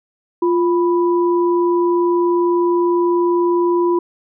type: tone pair together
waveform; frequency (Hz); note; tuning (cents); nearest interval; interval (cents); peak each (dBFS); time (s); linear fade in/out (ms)
sine; 348.8 / 987.8; F4 / B5; -2 / 0; octave + tritone; 1802; -13 / -21; 0.42-3.99; 5
effects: none